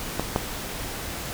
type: clicks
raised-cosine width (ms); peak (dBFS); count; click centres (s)
1; -10 / -7; 2; 0.196 / 0.361
effects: pink hiss -33 dBFS RMS until 1.33 s